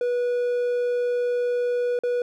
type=tone with dropouts; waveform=triangle; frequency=487.5 Hz; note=B4; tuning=23 cents flat; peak=-19 dBFS; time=0.01-2.22 s; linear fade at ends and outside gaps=2 ms; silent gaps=1.99-2.035 s; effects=none